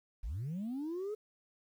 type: linear sweep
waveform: sine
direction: up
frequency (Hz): 38.89 to 435.6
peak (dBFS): -34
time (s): 0.23-1.15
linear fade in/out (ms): 10
effects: tanh soft clip ceiling -34 dBFS + 11-bit